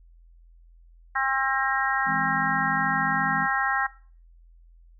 harmonic tone, 267.7 Hz, C4, 40 cents sharp, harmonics 3 / 4 / 5 / 6 / 7, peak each -29 / -29 / -29 / -29 / -29 dBFS, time 1.15-3.87 s, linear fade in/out 10 ms
sine chord, E augmented, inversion none, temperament equal, 164.81 / 207.7 / 261.6 Hz, E3 / G#3 / B#3, 0 / 0 / 0 cents, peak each -34 / -35 / -35 dBFS, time 2.05-3.48 s, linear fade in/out 50 ms
effects noise-tail reverb RT60 0.4 s tail -18 dB re dry + added 42 Hz sine -50 dBFS peak until 4.99 s

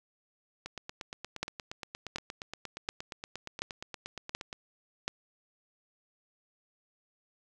two click trains, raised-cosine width 0.2 ms, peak -22 / -14 dBFS, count 34 / 6, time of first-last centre 0.66-4.529 / 1.43-5.08 s, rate 8.53 / 1.37 Hz, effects none

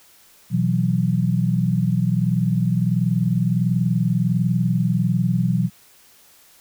sine chord, B suspended fourth, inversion none, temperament equal, 123.47 / 164.81 / 185 Hz, B2 / E3 / F#3, 0 / 0 / 0 cents, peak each -21 dBFS, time 0.5-5.7 s, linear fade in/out 50 ms, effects white hiss -52 dBFS RMS until 6.6 s

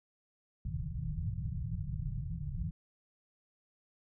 white low-pass noise, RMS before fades -37 dBFS, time 0.65-2.71 s, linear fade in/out 5 ms, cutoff 170 Hz, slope 96 dB/octave, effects none

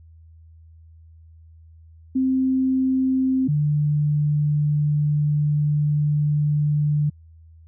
sine tone pair in turn, 261.6 / 148.31 Hz, C4 / D3, 0 / +17 cents, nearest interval minor seventh, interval 983 cents, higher first, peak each -17 dBFS, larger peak neither, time 2.15-3.48 / 3.48-7.1 s, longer second, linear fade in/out 10 ms, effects added 81 Hz sine -45 dBFS peak until 7.67 s

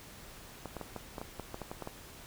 clicks, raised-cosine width 1 ms, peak -25 dBFS, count 12, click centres 0.657 / 0.767 / 0.813 / 0.963 / 1.182 / 1.215 / 1.397 / 1.544 / 1.617 / 1.715 / 1.823 / 1.874 s, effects pink hiss -51 dBFS RMS until 2.26 s

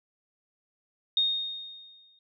sine tone with exponential decay, 3700 Hz, A#7, 14 cents flat, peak -20 dBFS, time 1.17-2.19 s, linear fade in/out 2 ms, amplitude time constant 220 ms, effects none

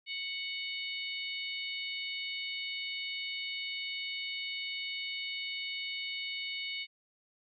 harmonic tone with a mistuned harmonic, 740 Hz, F#5, in tune, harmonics 3 / 4 / 5 / 6, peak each -39 / -41 / -43 / -45 dBFS, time 0.06-6.87 s, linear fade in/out 50 ms, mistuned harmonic 6, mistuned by -24 cents, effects none

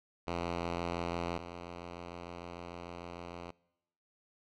5% pulse tone pair in turn, 85.9 / 86.65 Hz, F2 / F2, -28 / -13 cents, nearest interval unison, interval 15 cents, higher second, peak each -23 / -32 dBFS, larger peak first, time 0.27-1.38 / 1.38-3.51 s, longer second, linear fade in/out 5 ms, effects noise-tail reverb RT60 0.9 s tail -24 dB re dry + low-pass 4000 Hz 12 dB/octave

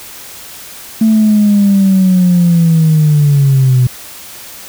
sine linear sweep, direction down, 222.8 to 124.1 Hz, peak -4 dBFS, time 1.01-3.87 s, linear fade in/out 5 ms, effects tanh soft clip ceiling -2 dBFS + white hiss -31 dBFS RMS until 4.68 s

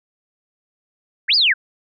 sine linear two-way sweep, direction up then down, 1400 to 5100 to 1400 Hz, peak -12 dBFS, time 1.28-1.54 s, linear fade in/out 20 ms, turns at 1.35 s, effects none

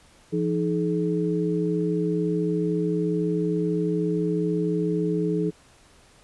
sine tone cluster, 170.2 / 312.4 / 426.2 Hz, F3 / D#4 / G#4, -44 / +7 / +45 cents, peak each -25 / -27 / -26 dBFS, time 0.32-5.51 s, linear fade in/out 20 ms, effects pink hiss -55 dBFS RMS until 6.23 s + resampled to 24000 Hz

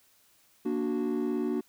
triangle chord, Bb augmented, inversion none, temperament equal with one note detuned, 235.2 / 293.7 / 370 Hz, Bb3 / D4 / F#4, +16 / 0 / 0 cents, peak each -29 dBFS, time 0.65-1.61 s, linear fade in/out 10 ms, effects tanh soft clip ceiling -19 dBFS + white hiss -64 dBFS RMS until 1.68 s

